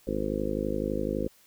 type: harmonic tone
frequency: 51.91 Hz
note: G#1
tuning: in tune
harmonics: 1 / 2 / 3 / 4 / 5 / 6 / 7 / 8 / 9 / 10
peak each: -37 / -41 / -40 / -35 / -35 / -35 / -35 / -41 / -35 / -35 dBFS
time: 0.07-1.28 s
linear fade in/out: 5 ms
effects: white hiss -60 dBFS RMS until 1.46 s